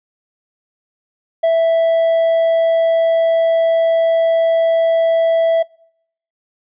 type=tone with hard clipping; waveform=triangle; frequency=659.3 Hz; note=E5; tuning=in tune; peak=-11 dBFS; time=1.43-5.63 s; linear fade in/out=10 ms; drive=5 dB; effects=noise-tail reverb RT60 0.7 s tail -26 dB re dry + resampled to 8000 Hz